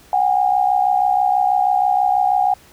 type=tone pair together; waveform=sine; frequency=741 / 807.2 Hz; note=F#5 / G#5; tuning=+2 / -49 cents; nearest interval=minor second; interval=149 cents; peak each=-16 dBFS; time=0.13-2.54 s; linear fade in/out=2 ms; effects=pink hiss -48 dBFS RMS until 2.72 s